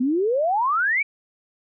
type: exponential sweep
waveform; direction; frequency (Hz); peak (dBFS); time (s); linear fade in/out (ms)
sine; up; 240.3 to 2357; -18; 0-1.03; 10
effects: none

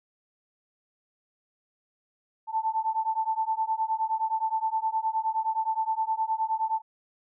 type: beating tone pair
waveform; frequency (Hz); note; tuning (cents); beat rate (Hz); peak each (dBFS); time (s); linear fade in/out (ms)
sine; 880 / 889.6; A5 / A5; 0 / +19; 9.6; -28; 2.47-6.82; 50
effects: none

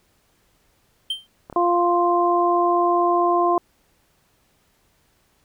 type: tone with exponential decay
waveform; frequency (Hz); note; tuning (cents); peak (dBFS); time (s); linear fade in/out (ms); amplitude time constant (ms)
triangle; 3136; G7; 0; -18; 1.1-1.27; 5; 36
type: clicks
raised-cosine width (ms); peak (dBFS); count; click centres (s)
1; -22; 2; 1.499 / 1.527
type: harmonic tone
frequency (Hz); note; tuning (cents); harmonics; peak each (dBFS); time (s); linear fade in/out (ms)
348.9; F4; -2; 1 / 2 / 3; -20 / -20 / -20; 1.56-3.58; 2
effects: pink hiss -63 dBFS RMS until 5.44 s

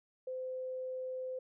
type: tone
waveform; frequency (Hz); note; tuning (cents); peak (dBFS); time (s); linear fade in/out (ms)
sine; 514; C5; -31; -37; 0.27-1.39; 5
effects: none

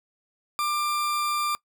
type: tone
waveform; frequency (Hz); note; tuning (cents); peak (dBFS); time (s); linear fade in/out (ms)
40% pulse; 1189; D6; +21; -23; 0.59-1.55; 0
effects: noise-tail reverb RT60 0.1 s tail -23 dB re dry

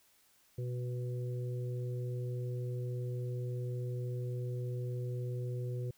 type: harmonic tone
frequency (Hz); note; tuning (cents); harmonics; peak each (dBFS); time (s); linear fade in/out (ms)
123.47; B2; 0; 1 / 3 / 4; -35 / -45 / -47; 0.58-5.91; 5
effects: white hiss -68 dBFS RMS until 5.97 s

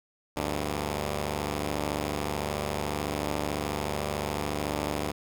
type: tone pair together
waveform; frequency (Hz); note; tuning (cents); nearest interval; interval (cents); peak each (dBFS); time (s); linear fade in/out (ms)
5% pulse; 73.82 / 98.2; D2 / G2; +9 / +4; perfect fourth; 495; -19 / -23; 0.36-5.12; 10
effects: none

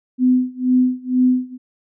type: tone with tremolo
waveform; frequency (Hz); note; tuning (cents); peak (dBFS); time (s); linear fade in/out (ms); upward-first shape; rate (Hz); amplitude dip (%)
sine; 253.1; B3; +43; -10; 0.18-1.58; 50; sine; 2.1; 95
effects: none

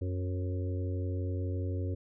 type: harmonic tone with a mistuned harmonic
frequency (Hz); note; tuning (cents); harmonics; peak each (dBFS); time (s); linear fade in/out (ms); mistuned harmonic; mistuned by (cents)
91.9; F#2; -11; 1 / 3 / 4 / 5 / 6; -31 / -41 / -43 / -45 / -47; 0.01-1.95; 10; 6; -21
effects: none

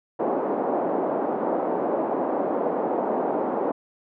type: band-pass noise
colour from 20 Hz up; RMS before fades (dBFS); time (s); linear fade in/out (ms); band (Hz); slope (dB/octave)
white; -25; 0.19-3.72; 10; 240 to 780; 24
effects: none

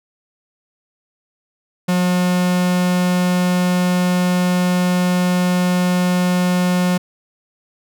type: tone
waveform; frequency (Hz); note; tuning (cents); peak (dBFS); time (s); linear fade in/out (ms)
45% pulse; 180; F#3; -47; -14; 1.88-6.98; 10
effects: none

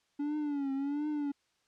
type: tone with vibrato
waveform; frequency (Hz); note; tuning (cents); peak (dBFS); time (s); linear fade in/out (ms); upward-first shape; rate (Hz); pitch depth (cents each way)
triangle; 285.8; D4; -47; -29; 0.19-1.32; 10; triangle; 1.4; 110
effects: white hiss -74 dBFS RMS until 1.67 s + low-pass 6000 Hz 12 dB/octave

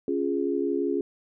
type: chord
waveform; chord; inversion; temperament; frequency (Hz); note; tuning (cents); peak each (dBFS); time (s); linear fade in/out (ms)
sine; Db major; none; equal; 277.2 / 349.2 / 415.3; Db4 / F4 / Ab4; 0 / 0 / 0; -28; 0.08-1.01; 2
effects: none

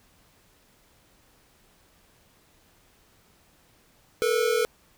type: tone pair together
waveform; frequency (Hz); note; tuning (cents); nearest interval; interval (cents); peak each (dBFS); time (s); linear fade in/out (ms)
square; 440 / 481.8; A4 / B4; 0 / -43; major second; 157; -25; 4.22-4.65; 0
effects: pink hiss -61 dBFS RMS until 4.97 s

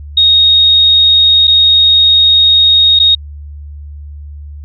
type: tone with dropouts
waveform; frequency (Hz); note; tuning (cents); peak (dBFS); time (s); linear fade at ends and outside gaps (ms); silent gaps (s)
sine; 3735; A#7; +3; -4; 0.17-3.15; 5; 1.472-1.477 / 2.991-2.998
effects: added 73 Hz sine -25 dBFS peak until 4.64 s

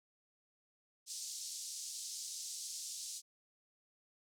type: band-pass noise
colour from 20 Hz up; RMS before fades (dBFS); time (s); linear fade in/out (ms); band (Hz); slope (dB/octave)
white; -45; 1.06-3.22; 50; 4500 to 8200; 24
effects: none

